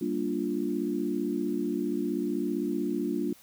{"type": "chord", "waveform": "sine", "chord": "G minor seventh", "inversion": "none", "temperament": "equal", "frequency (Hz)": [196, 233.1, 293.7, 349.2], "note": ["G3", "Bb3", "D4", "F4"], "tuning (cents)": [0, 0, 0, 0], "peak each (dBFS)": [-35, -33, -31, -32], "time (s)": [0.01, 3.33], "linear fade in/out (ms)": 5, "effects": ["white hiss -56 dBFS RMS until 3.42 s"]}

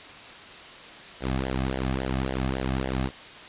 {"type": "tone with flanger", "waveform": "sawtooth", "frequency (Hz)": 65.41, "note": "C2", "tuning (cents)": 0, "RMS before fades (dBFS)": -28, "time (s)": [1.2, 3.11], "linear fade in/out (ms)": 50, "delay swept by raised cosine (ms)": [0.78, 2.18], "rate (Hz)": 3.6, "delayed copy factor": -0.8, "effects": ["white hiss -43 dBFS RMS until 3.48 s", "resampled to 8000 Hz"]}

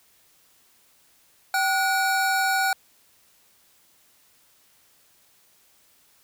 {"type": "tone pair together", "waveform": "square", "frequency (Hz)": [772.3, 1458], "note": ["G5", "F#6"], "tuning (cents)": [-26, -26], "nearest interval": "major seventh", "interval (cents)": 1100, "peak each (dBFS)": -24, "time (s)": [1.54, 2.73], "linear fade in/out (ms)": 2, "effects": ["white hiss -60 dBFS RMS until 6.23 s"]}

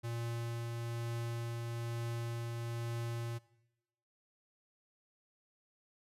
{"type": "tone with tremolo", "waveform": "square", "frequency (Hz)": 117.1, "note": "A#2", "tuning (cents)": 8, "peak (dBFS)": -37, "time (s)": [0.03, 3.39], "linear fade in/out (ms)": 20, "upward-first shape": "triangle", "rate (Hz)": 1.1, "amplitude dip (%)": 25, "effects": ["noise-tail reverb RT60 0.9 s tail -20 dB re dry", "resampled to 32000 Hz"]}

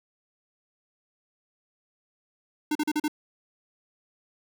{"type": "tone bursts", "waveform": "square", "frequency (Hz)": 302.1, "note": "D4", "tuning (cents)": 49, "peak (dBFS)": -24, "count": 5, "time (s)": [2.71, 3.081], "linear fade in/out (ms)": 5, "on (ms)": 43, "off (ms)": 39, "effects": []}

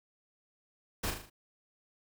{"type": "noise with echo", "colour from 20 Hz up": "pink", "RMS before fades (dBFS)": -34, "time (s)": [1.03, 1.11], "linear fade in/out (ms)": 10, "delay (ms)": 38, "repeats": 5, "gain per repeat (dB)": -5, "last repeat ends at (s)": 1.3, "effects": []}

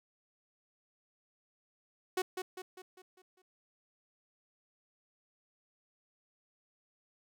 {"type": "tone with echo", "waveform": "sawtooth", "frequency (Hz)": 370.2, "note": "F#4", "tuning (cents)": 1, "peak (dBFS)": -26, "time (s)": [2.17, 2.22], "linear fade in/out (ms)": 5, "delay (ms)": 200, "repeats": 6, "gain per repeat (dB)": -6, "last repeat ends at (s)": 3.42, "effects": []}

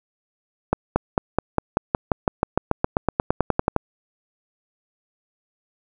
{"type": "accelerating click train", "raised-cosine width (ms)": 1, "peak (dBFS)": -3, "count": 22, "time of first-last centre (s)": [0.73, 3.763], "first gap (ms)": 230, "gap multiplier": 0.95, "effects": []}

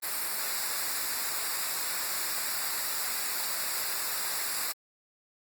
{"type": "noise with comb filter", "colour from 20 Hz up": "white", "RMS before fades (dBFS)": -32, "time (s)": [0.02, 4.73], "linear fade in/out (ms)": 20, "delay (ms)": 0.32, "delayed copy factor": -0.75, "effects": ["Opus 32 kbps"]}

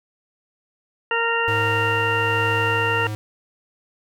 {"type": "harmonic tone", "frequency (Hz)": 462.7, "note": "A#4", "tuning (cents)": -13, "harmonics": [1, 2, 3, 4, 6], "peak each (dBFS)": [-25, -25, -25, -25, -25], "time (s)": [1.11, 3.07], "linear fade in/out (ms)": 2}
{"type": "tone with tremolo", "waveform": "square", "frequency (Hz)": 106.5, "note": "G#2", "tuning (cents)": 44, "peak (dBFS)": -25, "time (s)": [1.48, 3.15], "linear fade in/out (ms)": 0, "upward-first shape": "sine", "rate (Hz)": 1.2, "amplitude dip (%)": 25}
{"effects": []}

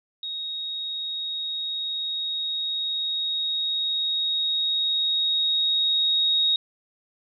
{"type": "tone with level ramp", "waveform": "sine", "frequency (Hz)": 3761, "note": "A#7", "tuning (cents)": 15, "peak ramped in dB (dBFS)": [-29, -18], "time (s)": [0.23, 6.56], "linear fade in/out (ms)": 2, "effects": []}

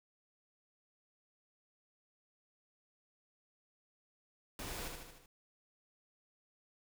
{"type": "noise with echo", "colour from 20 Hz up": "pink", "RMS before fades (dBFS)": -44, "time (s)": [4.59, 4.88], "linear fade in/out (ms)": 2, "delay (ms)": 76, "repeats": 5, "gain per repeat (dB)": -4, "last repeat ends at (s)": 5.26, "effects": []}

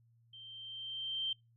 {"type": "tone with level ramp", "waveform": "sine", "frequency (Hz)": 3136, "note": "G7", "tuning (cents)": 0, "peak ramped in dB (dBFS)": [-50, -32], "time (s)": [0.33, 1.33], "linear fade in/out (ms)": 5, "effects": ["noise-tail reverb RT60 0.2 s tail -25 dB re dry", "added 116 Hz sine -65 dBFS peak until 1.56 s"]}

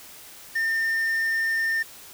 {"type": "tone", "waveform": "triangle", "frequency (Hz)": 1808, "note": "A6", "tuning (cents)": 47, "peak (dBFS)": -20, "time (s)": [0.55, 1.83], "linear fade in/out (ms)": 10, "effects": ["white hiss -45 dBFS RMS until 2.13 s"]}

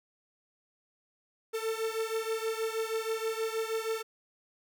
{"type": "beating tone pair", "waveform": "45% pulse", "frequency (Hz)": [443.6, 449.9], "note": ["A4", "A4"], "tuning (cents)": [14, 39], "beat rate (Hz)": 6.3, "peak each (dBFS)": [-33, -35], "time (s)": [1.53, 4.03], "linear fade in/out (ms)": 20, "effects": []}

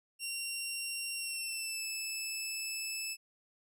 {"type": "tone with pitch glide", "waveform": "15% pulse", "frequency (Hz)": [2754, 2622], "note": ["F7", "E7"], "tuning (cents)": [-25, -10], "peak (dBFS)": -29, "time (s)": [0.19, 3.17], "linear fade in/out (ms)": 50, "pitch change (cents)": -85, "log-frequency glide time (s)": [1.16, 1.85], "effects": []}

